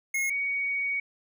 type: tone pair in turn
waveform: square / sine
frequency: 2163 / 2243 Hz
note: C#7 / C#7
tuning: -43 / +20 cents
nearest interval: minor second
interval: 63 cents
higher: second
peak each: -26 dBFS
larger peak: neither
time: 0.14-0.3 / 0.3-1 s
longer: second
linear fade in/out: 5 ms
effects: none